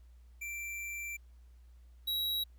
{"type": "tone pair in turn", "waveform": "square", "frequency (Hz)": [2349, 3866], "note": ["D7", "B7"], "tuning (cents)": [0, -38], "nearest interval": "major sixth", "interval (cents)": 862, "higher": "second", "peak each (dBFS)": [-39, -32], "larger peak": "second", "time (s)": [[0.41, 1.17], [2.07, 2.44]], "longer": "first", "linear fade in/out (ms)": 10, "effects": ["added 60 Hz sine -54 dBFS peak until 2.58 s", "pink hiss -75 dBFS RMS until 2.58 s"]}